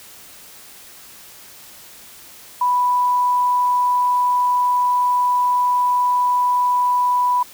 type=tone; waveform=sine; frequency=987.8 Hz; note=B5; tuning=in tune; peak=-14 dBFS; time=2.61-7.43 s; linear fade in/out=5 ms; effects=white hiss -42 dBFS RMS until 7.53 s